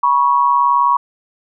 sine tone pair together, 969.4 / 1108.7 Hz, B5 / C#6, -32 / 0 cents, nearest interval major second, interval 232 cents, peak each -13 dBFS, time 0.03-0.97 s, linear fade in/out 5 ms, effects none

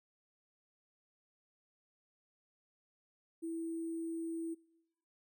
sine tone with sample-and-hold, 329.6 Hz, E4, in tune, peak -37 dBFS, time 3.42-4.55 s, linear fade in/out 20 ms, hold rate 8820 Hz, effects noise-tail reverb RT60 1.0 s tail -25 dB re dry

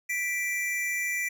square tone pair together, 1975.3 / 2349 Hz, B6 / D7, 0 / 0 cents, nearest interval minor third, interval 300 cents, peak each -31 / -31 dBFS, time 0.09-1.29 s, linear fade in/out 10 ms, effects none

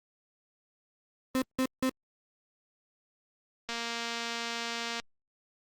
35% pulse tone bursts, 260 Hz, C4, 11 cents flat, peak -24 dBFS, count 3, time 1.35-1.894 s, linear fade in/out 0 ms, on 68 ms, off 170 ms
click train, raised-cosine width 0.2 ms, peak -18 dBFS, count 306, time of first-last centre 3.69-4.999 s, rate 233 Hz
effects Opus 32 kbps

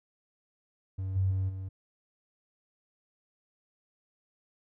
triangle tone with level steps, 95.1 Hz, F#2, 48 cents sharp, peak -29 / -20 / -24 / -33 dBFS, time 0.98-1.69 s, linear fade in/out 10 ms, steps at 1.15 / 1.3 / 1.48 s, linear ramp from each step 20 ms, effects tanh soft clip ceiling -22 dBFS

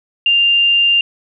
sine tone, 2794 Hz, F7, in tune, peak -9 dBFS, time 0.26-1.01 s, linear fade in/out 2 ms, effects none

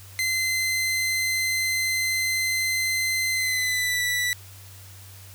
sawtooth tone with pitch glide, 2064 to 1968.5 Hz, C7 to B6, -24 to -6 cents, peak -19 dBFS, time 0.19-4.33 s, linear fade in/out 0 ms, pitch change -82 cents, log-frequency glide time 3.32-4.02 s, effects added 96 Hz sine -44 dBFS peak until 5.34 s + white hiss -48 dBFS RMS until 5.34 s

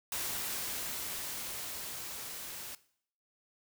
white noise with level ramp, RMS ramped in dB -36 to -44 dBFS, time 0.12-2.75 s, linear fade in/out 2 ms, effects noise-tail reverb RT60 0.6 s tail -18 dB re dry

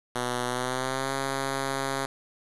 5% pulse tone with pitch glide, 123.6 to 135.57 Hz, B2 to C#3, +2 to -38 cents, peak -16 dBFS, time 0.15-2.06 s, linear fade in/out 5 ms, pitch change +160 cents, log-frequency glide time 0.47-1.12 s, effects resampled to 22050 Hz + 7-bit

